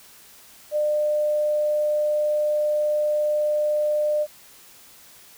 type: tone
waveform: sine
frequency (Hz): 600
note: D5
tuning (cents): +37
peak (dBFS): -19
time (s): 0.71-4.27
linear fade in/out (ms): 50
effects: white hiss -49 dBFS RMS until 5.37 s